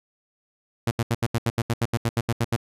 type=tone bursts; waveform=sawtooth; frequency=116.3 Hz; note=A#2; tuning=4 cents flat; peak=-16 dBFS; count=15; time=0.87-2.563 s; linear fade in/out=5 ms; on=41 ms; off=77 ms; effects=resampled to 32000 Hz